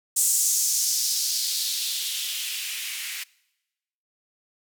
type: noise with band-pass filter sweep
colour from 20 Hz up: violet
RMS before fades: -26 dBFS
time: 0.16-3.24 s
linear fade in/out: 10 ms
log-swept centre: 7700 to 2100 Hz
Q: 2.4
effects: noise-tail reverb RT60 1.0 s tail -24 dB re dry